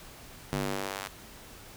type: tone with high-pass filter sweep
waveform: square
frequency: 49 Hz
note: G1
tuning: in tune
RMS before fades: -34 dBFS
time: 0.52-1.08 s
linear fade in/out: 10 ms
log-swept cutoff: 120 to 1100 Hz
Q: 0.74
effects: pink hiss -49 dBFS RMS until 1.76 s